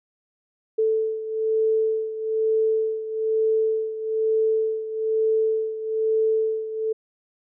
sine beating tone pair, 440 / 441.1 Hz, A4 / A4, 0 / +4 cents, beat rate 1.1 Hz, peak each -21 / -26 dBFS, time 0.78-6.93 s, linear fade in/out 10 ms, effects none

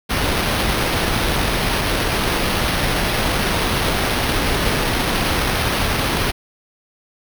pink noise with sample-and-hold, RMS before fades -19 dBFS, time 0.09-6.32 s, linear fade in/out 20 ms, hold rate 7350 Hz, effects none

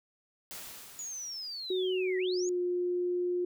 white noise with exponential decay, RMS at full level -42 dBFS, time 0.51-2.45 s, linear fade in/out 0 ms, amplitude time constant 420 ms
sine linear two-way sweep, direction down then up, 6900 to 1866 to 6900 Hz, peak -37 dBFS, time 0.99-2.49 s, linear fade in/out 0 ms, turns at 2.18 s
sine tone with pitch glide, 370.8 to 356.1 Hz, F#4 to F4, +4 to +34 cents, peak -28 dBFS, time 1.7-3.45 s, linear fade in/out 5 ms, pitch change -70 cents, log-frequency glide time 2.17-2.59 s
effects none

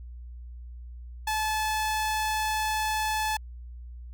sawtooth tone, 865 Hz, A5, 30 cents flat, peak -22 dBFS, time 1.27-3.37 s, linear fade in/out 5 ms, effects added 60 Hz sine -39 dBFS peak until 4.13 s

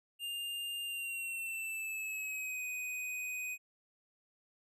square tone with pitch glide, 2805 to 2499 Hz, F7 to D#7, +7 to +7 cents, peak -38 dBFS, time 0.19-3.58 s, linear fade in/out 50 ms, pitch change -200 cents, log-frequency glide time 0.83-2.64 s, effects none

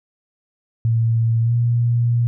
sine tone with pitch glide, 114.4 to 118.78 Hz, A#2 to A#2, -32 to +33 cents, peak -14 dBFS, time 0.85-2.27 s, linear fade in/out 0 ms, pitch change +65 cents, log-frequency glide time 1.42-1.53 s, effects none

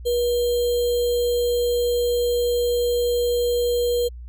sine tone with sample-and-hold, 481.6 Hz, B4, 44 cents flat, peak -18 dBFS, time 0.05-4.09 s, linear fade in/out 20 ms, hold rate 3675 Hz, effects added 60 Hz sine -34 dBFS peak until 4.28 s

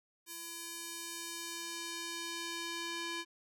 square tone with band-pass filter sweep, 337.6 Hz, E4, 41 cents sharp, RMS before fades -42 dBFS, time 0.26-3.25 s, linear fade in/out 50 ms, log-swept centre 11000 to 3300 Hz, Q 0.74, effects none

